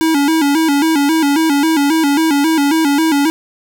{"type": "tone with vibrato", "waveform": "square", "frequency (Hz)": 302.1, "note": "D4", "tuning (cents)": 49, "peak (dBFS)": -11, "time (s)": [0.01, 3.3], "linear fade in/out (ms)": 0, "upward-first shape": "square", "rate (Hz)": 3.7, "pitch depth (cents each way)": 110, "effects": []}